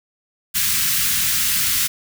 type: band-stop noise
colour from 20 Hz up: white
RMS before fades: -19 dBFS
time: 0.54-1.88 s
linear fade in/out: 20 ms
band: 210 to 1400 Hz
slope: 24 dB/octave
effects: none